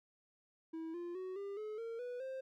triangle tone with pitch steps, 324.3 / 347.6 / 372.5 / 399.3 / 427.9 / 458.6 / 491.5 / 526.8 Hz, E4 / F4 / F#4 / G4 / A4 / A#4 / B4 / C5, -28 / -8 / +12 / +32 / -48 / -28 / -8 / +12 cents, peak -39 dBFS, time 0.73-2.41 s, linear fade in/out 10 ms, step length 210 ms, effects none

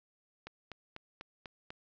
click train, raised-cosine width 0.3 ms, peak -28 dBFS, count 6, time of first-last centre 0.47-1.705 s, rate 4.05 Hz, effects resampled to 16000 Hz + 9-bit

